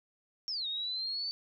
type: exponential two-way sweep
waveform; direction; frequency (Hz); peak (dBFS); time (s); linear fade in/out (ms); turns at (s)
sine; down then up; 5570 to 3690 to 4577; -33; 0.48-1.31; 0; 0.67
effects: none